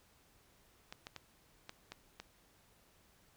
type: clicks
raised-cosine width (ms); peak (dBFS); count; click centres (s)
0.2; -28; 6; 0.925 / 1.069 / 1.163 / 1.694 / 1.92 / 2.2
effects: pink hiss -68 dBFS RMS until 3.36 s